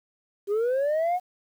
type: linear sweep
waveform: sine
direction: up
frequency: 390.7 to 740 Hz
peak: -19 dBFS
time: 0.47-1.2 s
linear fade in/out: 50 ms
effects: tanh soft clip ceiling -21 dBFS + 9-bit